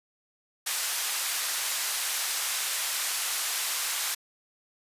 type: band-pass noise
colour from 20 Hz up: white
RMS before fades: -30 dBFS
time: 0.66-4.15 s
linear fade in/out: 10 ms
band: 930 to 12000 Hz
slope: 12 dB/octave
effects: resampled to 32000 Hz